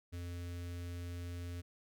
square tone with notch filter, 87.31 Hz, F2, in tune, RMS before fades -43 dBFS, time 0.12-1.62 s, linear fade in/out 20 ms, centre 880 Hz, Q 1, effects none

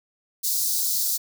white high-pass noise, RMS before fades -24 dBFS, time 0.43-1.18 s, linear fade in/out 20 ms, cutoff 4100 Hz, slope 48 dB/octave, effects none

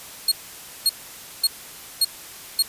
sawtooth tone bursts, 4289 Hz, C8, 42 cents sharp, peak -12 dBFS, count 5, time 0.28-2.625 s, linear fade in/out 5 ms, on 37 ms, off 540 ms, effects white hiss -40 dBFS RMS until 2.68 s + resampled to 32000 Hz

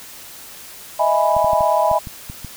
sine chord, E major seventh, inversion third, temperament equal, 622.3 / 659.3 / 830.6 / 987.8 Hz, D#5 / E5 / G#5 / B5, 0 / 0 / 0 / 0 cents, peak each -19 dBFS, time 0.99-1.99 s, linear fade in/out 10 ms
clicks, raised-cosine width 5 ms, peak -19 dBFS, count 8, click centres 1.366 / 1.445 / 1.533 / 1.608 / 1.914 / 2.072 / 2.299 / 2.447 s
effects white hiss -38 dBFS RMS until 2.56 s

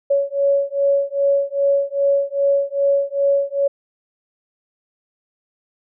sine beating tone pair, 558 / 560.5 Hz, C#5 / C#5, +11 / +19 cents, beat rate 2.5 Hz, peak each -18 dBFS, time 0.1-3.68 s, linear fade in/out 10 ms, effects none

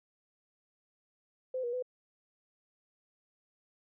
sine tone with pitch steps, 514 / 479 / 502 Hz, C5 / A#4 / B4, -31 / +47 / +28 cents, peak -32 dBFS, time 1.54-1.825 s, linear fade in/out 5 ms, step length 95 ms, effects none

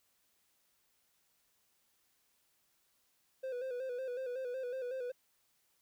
triangle tone with vibrato, 507 Hz, B4, 45 cents sharp, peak -35 dBFS, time 3.43-5.12 s, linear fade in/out 10 ms, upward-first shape square, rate 5.4 Hz, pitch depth 58 cents each way, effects white hiss -75 dBFS RMS until 5.81 s

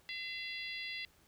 harmonic tone, 680 Hz, F5, 46 cents flat, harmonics 3 / 4 / 5 / 6 / 7, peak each -43 / -45 / -47 / -49 / -50 dBFS, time 0.09-1.05 s, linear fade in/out 0 ms, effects pink hiss -67 dBFS RMS until 1.27 s

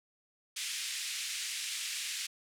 pink band-pass noise, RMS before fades -38 dBFS, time 0.56-2.27 s, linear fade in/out 10 ms, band 2200 to 10000 Hz, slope 24 dB/octave, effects none

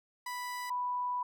30% pulse / sine tone pair in turn, 987.8 / 987.8 Hz, B5 / B5, 0 / 0 cents, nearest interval unison, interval 0 cents, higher neither, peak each -34 / -31 dBFS, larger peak second, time 0.26-0.7 / 0.7-1.23 s, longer second, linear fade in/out 5 ms, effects none

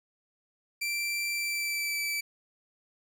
sawtooth tone with pitch glide, 2349 to 2315 Hz, D7 to D7, 0 to -25 cents, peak -26 dBFS, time 0.81-2.21 s, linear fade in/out 10 ms, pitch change -25 cents, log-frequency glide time 1.3-2 s, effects none

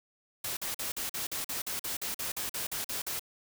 white noise bursts, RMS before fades -35 dBFS, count 16, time 0.44-3.195 s, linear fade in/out 5 ms, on 130 ms, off 45 ms, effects none

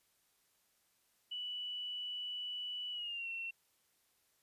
sine tone with pitch glide, 2960 to 2714 Hz, F#7 to E7, 0 to +50 cents, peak -39 dBFS, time 1.31-3.51 s, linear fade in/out 10 ms, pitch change -150 cents, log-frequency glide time 2.91-3.28 s, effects white hiss -75 dBFS RMS until 4.42 s + resampled to 32000 Hz

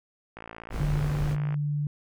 click train, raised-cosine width 0.5 ms, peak -25 dBFS, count 67, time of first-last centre 0.37-1.542 s, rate 56.3 Hz
brown noise, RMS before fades -30 dBFS, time 0.7-1.37 s, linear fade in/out 50 ms
sine tone, 146.83 Hz, D3, in tune, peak -25 dBFS, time 0.8-1.87 s, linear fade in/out 2 ms
effects none

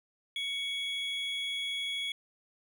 triangle tone pair together, 2237 / 3352 Hz, C#7 / G#7, +15 / +15 cents, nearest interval perfect fifth, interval 700 cents, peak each -36 / -32 dBFS, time 0.36-2.12 s, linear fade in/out 2 ms, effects none

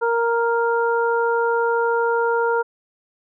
harmonic tone, 466.2 Hz, A#4, in tune, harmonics 1 / 2 / 3, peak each -19 / -22 / -24 dBFS, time 0.01-2.63 s, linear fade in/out 20 ms, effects none

